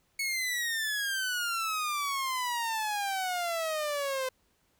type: exponential sweep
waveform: sawtooth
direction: down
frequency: 2217 to 513 Hz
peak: -26 dBFS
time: 0.19-4.29 s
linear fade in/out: 5 ms
effects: pink hiss -71 dBFS RMS until 4.79 s